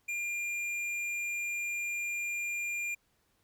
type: tone with tanh clipping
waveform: triangle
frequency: 2400 Hz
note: D7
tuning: 37 cents sharp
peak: -34 dBFS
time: 0.08-2.95 s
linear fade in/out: 10 ms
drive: 14 dB
effects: pink hiss -73 dBFS RMS until 3.43 s